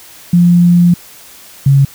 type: tone pair in turn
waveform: sine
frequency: 174.61 / 138.03 Hz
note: F3 / C#3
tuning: 0 / -7 cents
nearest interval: major third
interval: 407 cents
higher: first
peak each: -4 dBFS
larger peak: neither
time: 0.33-0.94 / 1.66-1.85 s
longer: first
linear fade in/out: 5 ms
effects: white hiss -37 dBFS RMS until 1.94 s